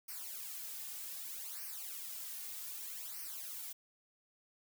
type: noise with flanger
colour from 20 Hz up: blue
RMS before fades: -45 dBFS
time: 0.08-3.73 s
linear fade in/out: 10 ms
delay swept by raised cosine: 0.27 to 3.07 ms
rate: 0.64 Hz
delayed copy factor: -0.85
effects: none